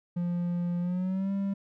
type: tone with pitch glide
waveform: triangle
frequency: 174.61 to 197.13 Hz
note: F3 to G3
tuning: 0 to +10 cents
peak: -25 dBFS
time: 0.16-1.54 s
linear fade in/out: 10 ms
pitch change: +210 cents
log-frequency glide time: 0.8-1.32 s
effects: none